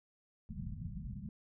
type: low-pass noise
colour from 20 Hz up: white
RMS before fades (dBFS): -43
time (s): 0.49-1.29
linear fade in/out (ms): 2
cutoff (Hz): 220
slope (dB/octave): 96
effects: none